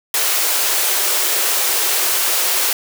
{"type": "high-pass noise", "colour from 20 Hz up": "white", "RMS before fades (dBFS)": -17, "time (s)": [0.14, 2.73], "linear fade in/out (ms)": 2, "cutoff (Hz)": 330, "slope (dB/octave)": 96, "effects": []}